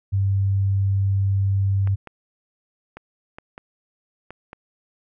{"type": "tone", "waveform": "sine", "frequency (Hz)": 98, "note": "G2", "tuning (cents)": 0, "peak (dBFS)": -17, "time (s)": [0.12, 1.96], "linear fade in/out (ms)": 20}
{"type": "clicks", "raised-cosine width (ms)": 0.5, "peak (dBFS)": -22, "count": 7, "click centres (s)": [1.874, 2.073, 2.97, 3.385, 3.579, 4.306, 4.531]}
{"effects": []}